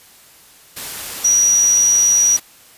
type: tone in noise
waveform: sine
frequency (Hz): 5800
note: F#8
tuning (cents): -35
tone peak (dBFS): -10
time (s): 1.24-2.37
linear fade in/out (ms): 10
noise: white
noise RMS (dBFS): -28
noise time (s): 0.76-2.4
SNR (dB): +15
effects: white hiss -46 dBFS RMS until 2.77 s + resampled to 32000 Hz